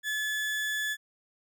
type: tone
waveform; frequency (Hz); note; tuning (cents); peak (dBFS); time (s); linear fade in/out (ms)
35% pulse; 1720; A6; -40; -27; 0.03-0.97; 50
effects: none